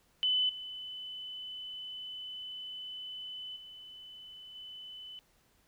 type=tone with level steps; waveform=sine; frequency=3011 Hz; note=F#7; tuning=30 cents sharp; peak=-26 / -40 / -47 / -44 dBFS; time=0.23-5.19 s; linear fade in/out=0 ms; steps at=0.49 / 3.56 / 4.55 s; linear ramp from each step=5 ms; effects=pink hiss -69 dBFS RMS until 5.67 s